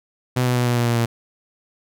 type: tone with pitch steps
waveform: sawtooth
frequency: 125.7 / 124.18 / 122.69 / 121.21 / 119.75 / 118.3 / 116.88 Hz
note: B2 / B2 / B2 / B2 / A#2 / A#2 / A#2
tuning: +31 / +10 / -11 / -32 / +47 / +26 / +5 cents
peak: -13 dBFS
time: 0.36-1.06 s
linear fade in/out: 10 ms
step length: 100 ms
effects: none